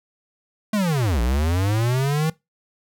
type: linear two-way sweep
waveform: square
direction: down then up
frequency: 220 to 55.9 to 161.8 Hz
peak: -19 dBFS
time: 0.73-2.3 s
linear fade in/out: 5 ms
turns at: 1.21 s
effects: noise-tail reverb RT60 0.2 s tail -21 dB re dry